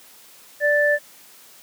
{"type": "tone pair together", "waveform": "sine", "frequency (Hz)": [587.3, 1760], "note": ["D5", "A6"], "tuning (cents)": [0, 0], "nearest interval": "octave + perfect fifth", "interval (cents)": 1900, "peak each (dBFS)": -18, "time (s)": [0.6, 0.99], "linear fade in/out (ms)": 50, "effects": ["white hiss -48 dBFS RMS until 1.62 s", "high-pass 150 Hz 12 dB/octave"]}